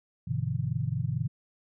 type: chord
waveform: sine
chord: E minor seventh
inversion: first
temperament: equal with one note detuned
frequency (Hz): 98 / 122.48 / 146.83 / 164.81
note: G2 / B2 / D3 / E3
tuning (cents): 0 / -14 / 0 / 0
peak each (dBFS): -35 / -30 / -33 / -35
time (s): 0.27-1.28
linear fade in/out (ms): 10
effects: none